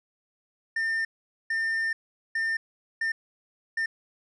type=tone bursts at uneven times; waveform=triangle; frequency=1805 Hz; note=A6; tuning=44 cents sharp; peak=-23 dBFS; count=5; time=0.76-1.05 / 1.5-1.93 / 2.35-2.57 / 3.01-3.12 / 3.77-3.86 s; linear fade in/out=5 ms; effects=resampled to 22050 Hz